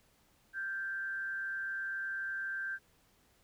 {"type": "tone with frequency modulation", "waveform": "sine", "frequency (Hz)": 1568, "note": "G6", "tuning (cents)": 0, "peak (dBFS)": -35, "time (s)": [0.53, 2.79], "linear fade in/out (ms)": 50, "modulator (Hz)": 161, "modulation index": 0.35, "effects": ["pink hiss -69 dBFS RMS until 3.43 s"]}